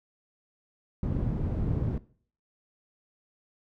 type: low-pass noise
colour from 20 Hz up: white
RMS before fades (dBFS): -29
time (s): 1.03-1.98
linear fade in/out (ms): 2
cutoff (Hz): 150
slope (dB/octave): 12
effects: noise-tail reverb RT60 0.5 s tail -19 dB re dry